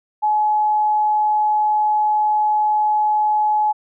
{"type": "tone", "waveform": "sine", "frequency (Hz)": 849, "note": "G#5", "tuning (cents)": 38, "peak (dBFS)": -14, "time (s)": [0.22, 3.73], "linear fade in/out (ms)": 20, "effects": []}